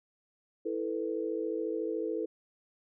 sine chord, E suspended fourth, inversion none, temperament equal with one note detuned, 327.2 / 440 / 493.9 Hz, E4 / A4 / B4, -13 / 0 / 0 cents, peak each -35 / -34 / -37 dBFS, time 0.65-2.26 s, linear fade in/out 10 ms, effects none

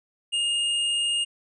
square tone, 2837 Hz, F7, 27 cents sharp, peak -23 dBFS, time 0.32-1.25 s, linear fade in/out 20 ms, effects resampled to 22050 Hz

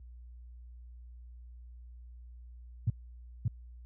sine tone with echo, 110.5 Hz, A2, 8 cents sharp, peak -23 dBFS, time 2.87-2.9 s, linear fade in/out 5 ms, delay 580 ms, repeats 1, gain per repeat -2 dB, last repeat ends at 3.48 s, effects added 60 Hz sine -44 dBFS peak until 3.85 s + high-pass 60 Hz 12 dB/octave

